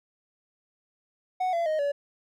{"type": "tone with pitch steps", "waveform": "triangle", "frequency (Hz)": [740, 678.6, 622.3, 570.6], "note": ["F#5", "F5", "D#5", "C#5"], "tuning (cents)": [0, -50, 0, 50], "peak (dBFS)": -22, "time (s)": [1.4, 1.92], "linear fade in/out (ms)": 10, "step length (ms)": 130, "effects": []}